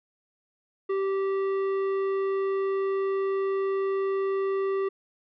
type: tone with tanh clipping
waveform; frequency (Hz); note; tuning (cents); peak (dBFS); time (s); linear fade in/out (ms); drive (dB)
triangle; 389; G4; -13; -26; 0.89-4.89; 10; 15
effects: none